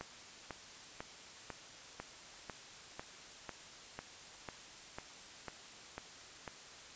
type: click train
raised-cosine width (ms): 0.5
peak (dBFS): -27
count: 14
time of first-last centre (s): 0.01-6.478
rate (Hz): 2.01
effects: white hiss -53 dBFS RMS until 6.95 s + resampled to 16000 Hz